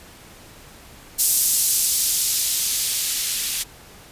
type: noise with band-pass filter sweep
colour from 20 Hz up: violet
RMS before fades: -21 dBFS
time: 1.18-3.64 s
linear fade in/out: 20 ms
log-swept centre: 7400 to 2700 Hz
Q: 0.84
effects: pink hiss -45 dBFS RMS until 4.11 s + resampled to 32000 Hz